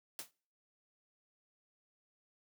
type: noise with exponential decay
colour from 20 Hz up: white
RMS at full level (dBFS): -39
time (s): 0.19-0.31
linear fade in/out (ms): 1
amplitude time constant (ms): 26
effects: noise-tail reverb RT60 0.5 s tail -26 dB re dry + high-pass 100 Hz 12 dB/octave